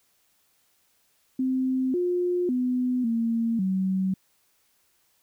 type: tone with pitch steps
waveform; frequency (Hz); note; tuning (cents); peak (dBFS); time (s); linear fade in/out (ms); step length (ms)
sine; 259.7 / 356.1 / 251 / 229.5 / 189.2; C4 / F4 / B3 / A#3 / F#3; -13 / +34 / +28 / -27 / +39; -22; 1.39-4.14; 5; 550
effects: white hiss -67 dBFS RMS until 5.22 s